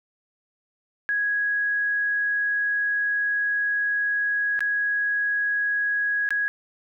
sine tone with dropouts, 1661.2 Hz, G#6, in tune, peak -21 dBFS, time 1.09-6.48 s, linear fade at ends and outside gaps 0 ms, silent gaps 4.592-4.606 / 6.29-6.306 s, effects none

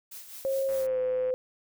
blue noise with tremolo, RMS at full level -42 dBFS, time 0.11-0.87 s, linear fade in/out 10 ms, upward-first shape sine, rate 4.9 Hz, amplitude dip 55%
sine tone with pitch glide, 539 to 509.9 Hz, C#5 to C5, -49 to -45 cents, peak -25 dBFS, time 0.45-1.34 s, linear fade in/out 0 ms, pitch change -96 cents, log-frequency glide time 0.72-0.99 s
click train, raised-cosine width 0.5 ms, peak -33 dBFS, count 71, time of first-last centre 0.69-1.304 s, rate 114 Hz
effects none

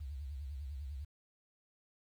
sine tone with vibrato, 69.7 Hz, C#2, 10 cents sharp, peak -40 dBFS, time 0-1.05 s, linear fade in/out 10 ms, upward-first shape triangle, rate 10 Hz, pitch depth 210 cents each way, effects 11-bit

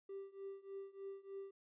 triangle tone with tremolo, 392 Hz, G4, in tune, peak -40 dBFS, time 0.09-1.51 s, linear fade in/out 5 ms, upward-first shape triangle, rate 3.3 Hz, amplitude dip 95%, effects tanh soft clip ceiling -40 dBFS + resampled to 8000 Hz

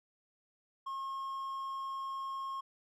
triangle tone, 1079 Hz, C#6, 47 cents flat, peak -35 dBFS, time 0.86-2.61 s, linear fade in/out 10 ms, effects none

